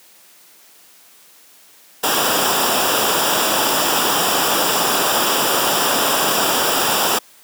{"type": "noise with comb filter", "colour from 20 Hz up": "pink", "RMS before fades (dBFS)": -17, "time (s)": [2.03, 7.19], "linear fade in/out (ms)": 10, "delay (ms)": 0.47, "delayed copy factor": -0.7, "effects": ["white hiss -48 dBFS RMS until 7.43 s", "high-pass 200 Hz 12 dB/octave"]}